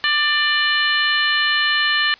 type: harmonic tone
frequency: 593 Hz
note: D5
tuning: 17 cents sharp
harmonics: 2 / 3 / 4 / 5 / 6 / 7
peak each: -25 / -18 / -27 / -21 / -29 / -25 dBFS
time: 0.04-2.14 s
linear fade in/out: 0 ms
effects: white hiss -46 dBFS RMS until 2.19 s + resampled to 11025 Hz